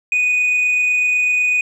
sine tone with amplitude modulation, 2482 Hz, D#7, 5 cents flat, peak -10 dBFS, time 0.12-1.61 s, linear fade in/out 2 ms, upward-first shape sine, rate 28 Hz, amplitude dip 25%, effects tanh soft clip ceiling -12 dBFS

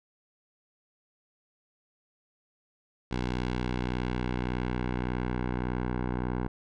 10% pulse tone with low-pass filter sweep, 61.74 Hz, B1, in tune, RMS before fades -31 dBFS, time 3.11-6.48 s, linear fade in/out 5 ms, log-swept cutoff 4400 to 1300 Hz, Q 0.91, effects none

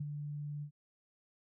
sine tone with ADSR envelope, 146.83 Hz, D3, in tune, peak -34 dBFS, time 0-0.71 s, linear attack 8 ms, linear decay 35 ms, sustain -4 dB, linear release 86 ms, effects none

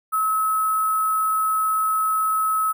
sine tone with sample-and-hold, 1291 Hz, E6, 37 cents flat, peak -18 dBFS, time 0.12-2.73 s, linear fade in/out 20 ms, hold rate 11025 Hz, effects none

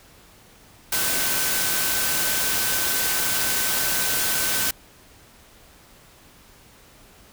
sine tone in noise, 1527 Hz, G6, 46 cents flat, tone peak -32 dBFS, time 0.92-4.71 s, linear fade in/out 5 ms, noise white, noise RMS -23 dBFS, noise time 0.92-4.71 s, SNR -12 dB, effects pink hiss -51 dBFS RMS until 7.32 s

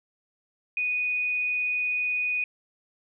sine tone, 2479 Hz, D#7, 7 cents flat, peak -24 dBFS, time 0.77-2.44 s, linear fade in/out 2 ms, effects none

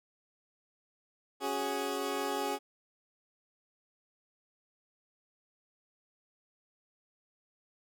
20% pulse chord, C# suspended fourth, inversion none, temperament equal, 277.2 / 370 / 415.3 Hz, C#4 / F#4 / G#4, 0 / 0 / 0 cents, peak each -33 / -33 / -30 dBFS, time 1.4-2.59 s, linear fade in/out 50 ms, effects none

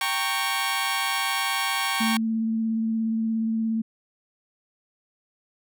15% pulse chord, G diminished, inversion none, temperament equal with one note detuned, 784 / 923.2 / 1108.7 Hz, G5 / Bb5 / Db6, 0 / -17 / 0 cents, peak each -22 / -24 / -20 dBFS, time 0.01-2.17 s, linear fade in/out 2 ms
sine tone with vibrato, 223.6 Hz, A3, 28 cents sharp, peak -22 dBFS, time 2-3.82 s, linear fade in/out 10 ms, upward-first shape triangle, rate 17 Hz, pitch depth 17 cents each way
effects none

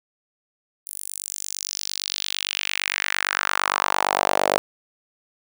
sawtooth tone with high-pass filter sweep, 48.8 Hz, G1, 7 cents flat, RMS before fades -25 dBFS, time 0.86-4.58 s, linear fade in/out 0 ms, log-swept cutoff 11000 to 560 Hz, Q 2.5, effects none

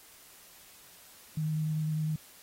sine tone with vibrato, 155.2 Hz, D#3, 4 cents flat, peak -28 dBFS, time 1.37-2.16 s, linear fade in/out 5 ms, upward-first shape sine, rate 10 Hz, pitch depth 12 cents each way, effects white hiss -55 dBFS RMS until 2.42 s + AAC 48 kbps

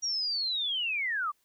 sine linear sweep, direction down, 5730 to 1117 Hz, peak -28 dBFS, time 0.02-1.32 s, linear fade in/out 20 ms, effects white hiss -72 dBFS RMS until 1.44 s

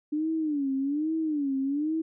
sine tone with vibrato, 293.7 Hz, D4, in tune, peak -25 dBFS, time 0.12-2.02 s, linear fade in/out 10 ms, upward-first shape sine, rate 1.2 Hz, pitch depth 160 cents each way, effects none

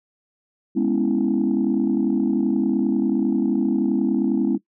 sine chord, C# minor seventh, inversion second, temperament equal, 207.7 / 246.9 / 277.2 / 329.6 Hz, G#3 / B3 / C#4 / E4, 0 / 0 / 0 / 0 cents, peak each -22 dBFS, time 0.75-4.58 s, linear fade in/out 20 ms, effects noise-tail reverb RT60 0.1 s tail -19 dB re dry + tanh soft clip ceiling -11 dBFS

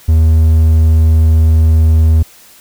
triangle tone, 79.8 Hz, D#2, 44 cents sharp, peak -3 dBFS, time 0.08-2.23 s, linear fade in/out 10 ms, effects white hiss -41 dBFS RMS until 2.6 s

